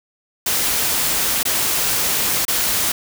white noise with dropouts, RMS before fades -19 dBFS, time 0.46-2.92 s, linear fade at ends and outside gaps 5 ms, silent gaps 1.431-1.452 / 2.452-2.48 s, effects none

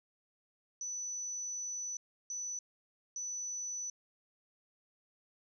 sine tone bursts at uneven times, 5970 Hz, F#8, 15 cents sharp, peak -37 dBFS, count 3, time 0.81-1.97 / 2.3-2.59 / 3.16-3.9 s, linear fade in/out 2 ms, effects none

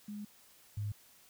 sine tone pair in turn, 207.7 / 103.85 Hz, G#3 / G#2, 0 / 0 cents, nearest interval octave, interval 1200 cents, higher first, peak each -40 / -34 dBFS, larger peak second, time 0.08-0.25 / 0.77-0.92 s, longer first, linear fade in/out 5 ms, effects white hiss -62 dBFS RMS until 1.29 s

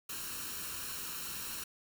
white noise with comb filter, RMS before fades -41 dBFS, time 0.09-1.64 s, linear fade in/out 5 ms, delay 0.72 ms, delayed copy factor +0.6, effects none

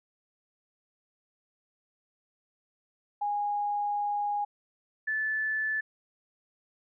sine tone pair in turn, 823 / 1743.9 Hz, G#5 / A6, -16 / -16 cents, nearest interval octave + minor second, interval 1300 cents, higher second, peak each -27 dBFS, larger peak neither, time 3.21-4.45 / 5.07-5.81 s, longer first, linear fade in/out 10 ms, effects none

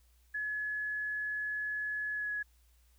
sine tone with pitch glide, 1700 to 1683.4 Hz, G#6 to G#6, +40 to +23 cents, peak -33 dBFS, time 0.34-2.43 s, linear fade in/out 10 ms, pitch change -17 cents, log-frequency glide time 2.13-2.31 s, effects added 60 Hz sine -63 dBFS peak until 2.98 s + white hiss -72 dBFS RMS until 2.98 s

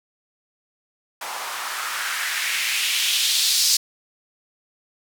blue noise with band-pass filter sweep, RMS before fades -23 dBFS, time 1.21-3.77 s, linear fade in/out 5 ms, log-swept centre 810 to 5000 Hz, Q 2.1, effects none

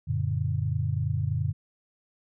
sine chord, Gb augmented, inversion none, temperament just, 92.5 / 115.62 / 144.53 Hz, Gb2 / Bb2 / D3, 0 / -14 / -27 cents, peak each -29 dBFS, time 0.07-1.53 s, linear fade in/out 20 ms, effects none

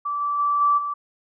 sine tone with level steps, 1161 Hz, D6, 20 cents flat, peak -23 / -21 / -18 / -15 / -24 dBFS, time 0.05-0.94 s, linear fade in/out 10 ms, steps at 0.2 / 0.38 / 0.6 / 0.77 s, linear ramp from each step 20 ms, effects none

